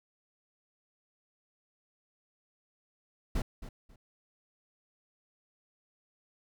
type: noise with echo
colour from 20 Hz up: brown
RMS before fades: -30 dBFS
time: 3.35-3.42 s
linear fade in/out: 5 ms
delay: 270 ms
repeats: 2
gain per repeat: -13 dB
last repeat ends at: 3.96 s
effects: none